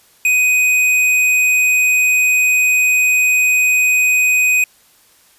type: tone with hard clipping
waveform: sine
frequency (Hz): 2500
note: D#7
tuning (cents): +8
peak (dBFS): -12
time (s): 0.25-4.64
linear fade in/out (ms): 2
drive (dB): 11
effects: white hiss -51 dBFS RMS until 5.38 s + resampled to 32000 Hz